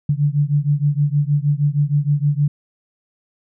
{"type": "beating tone pair", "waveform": "sine", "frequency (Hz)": [142.8, 149.2], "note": ["D3", "D3"], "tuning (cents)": [-48, 28], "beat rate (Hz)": 6.4, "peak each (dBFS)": [-17, -18], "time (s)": [0.09, 2.48], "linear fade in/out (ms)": 5, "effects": []}